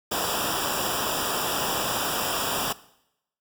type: noise with comb filter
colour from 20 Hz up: pink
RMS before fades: -27 dBFS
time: 0.11-2.73 s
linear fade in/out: 10 ms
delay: 0.47 ms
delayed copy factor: -0.95
effects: noise-tail reverb RT60 0.8 s tail -19 dB re dry

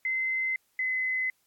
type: tone pair in turn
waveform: sine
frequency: 2061 / 2034 Hz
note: C7 / C7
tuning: -27 / -50 cents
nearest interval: unison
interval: 23 cents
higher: first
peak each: -26 dBFS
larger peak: neither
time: 0.05-0.56 / 0.79-1.3 s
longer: neither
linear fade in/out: 2 ms
effects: white hiss -71 dBFS RMS until 1.46 s + AAC 64 kbps

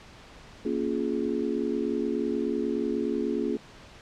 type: chord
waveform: sine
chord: Bb minor seventh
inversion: none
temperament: just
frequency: 233.1 / 279.7 / 349.6 / 419.5 Hz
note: Bb3 / Db4 / F4 / Ab4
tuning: 0 / +16 / +2 / +17 cents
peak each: -31 dBFS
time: 0.65-3.57 s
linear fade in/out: 5 ms
effects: pink hiss -49 dBFS RMS until 4.01 s + low-pass 5000 Hz 12 dB/octave

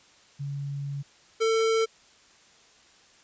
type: tone pair in turn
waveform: sine / square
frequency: 141 / 447.6 Hz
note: C#3 / A4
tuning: +30 / +30 cents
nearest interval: octave + minor sixth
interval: 2000 cents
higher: second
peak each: -30 / -22 dBFS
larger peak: second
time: 0.39-1.03 / 1.4-1.86 s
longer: first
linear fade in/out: 20 ms
effects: white hiss -57 dBFS RMS until 3.23 s + resampled to 16000 Hz

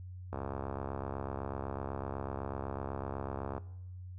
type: click train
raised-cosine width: 1 ms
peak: -24 dBFS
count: 222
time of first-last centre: 0.33-3.58 s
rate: 68 Hz
effects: noise-tail reverb RT60 0.8 s tail -19 dB re dry + added 91 Hz sine -43 dBFS peak until 4.18 s

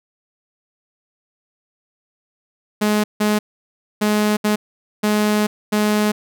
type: tone bursts at uneven times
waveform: sawtooth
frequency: 210.7 Hz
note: G#3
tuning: 25 cents sharp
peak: -11 dBFS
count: 6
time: 2.81-3.04 / 3.2-3.39 / 4.01-4.37 / 4.44-4.56 / 5.03-5.47 / 5.72-6.12 s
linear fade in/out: 10 ms
effects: none

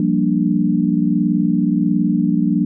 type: chord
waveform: sine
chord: G minor seventh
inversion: third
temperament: equal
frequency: 174.61 / 196 / 233.1 / 293.7 Hz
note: F3 / G3 / Bb3 / D4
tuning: 0 / 0 / 0 / 0 cents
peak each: -19 dBFS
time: 0-2.65 s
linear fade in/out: 2 ms
effects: none

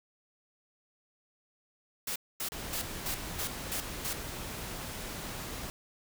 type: noise bursts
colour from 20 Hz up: white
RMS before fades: -35 dBFS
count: 7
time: 2.07-4.133 s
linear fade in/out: 5 ms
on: 89 ms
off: 240 ms
type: noise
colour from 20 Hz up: pink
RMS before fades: -40 dBFS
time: 2.52-5.7 s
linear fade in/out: 0 ms
effects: none

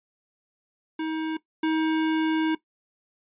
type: tone pair in turn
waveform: square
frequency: 317.1 / 317.1 Hz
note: D#4 / D#4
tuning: +33 / +33 cents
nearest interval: unison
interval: 0 cents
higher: neither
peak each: -27 / -22 dBFS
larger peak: second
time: 0.99-1.37 / 1.63-2.55 s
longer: second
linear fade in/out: 5 ms
effects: noise-tail reverb RT60 0.1 s tail -17 dB re dry + resampled to 8000 Hz

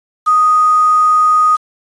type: tone with quantisation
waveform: sine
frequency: 1244.5 Hz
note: D#6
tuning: in tune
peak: -7 dBFS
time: 0.26-1.57 s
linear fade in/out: 20 ms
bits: 5
effects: resampled to 22050 Hz

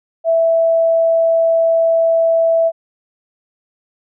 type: tone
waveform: sine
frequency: 659.3 Hz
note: E5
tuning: in tune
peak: -10 dBFS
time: 0.24-2.72 s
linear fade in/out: 50 ms
effects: none

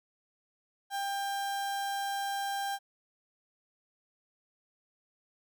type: tone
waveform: 35% pulse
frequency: 795 Hz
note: G5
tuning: 24 cents sharp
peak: -30 dBFS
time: 0.9-2.79 s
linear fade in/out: 50 ms
effects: none

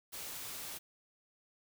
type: noise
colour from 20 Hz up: white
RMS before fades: -44 dBFS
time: 0.12-0.79 s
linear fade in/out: 20 ms
effects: none

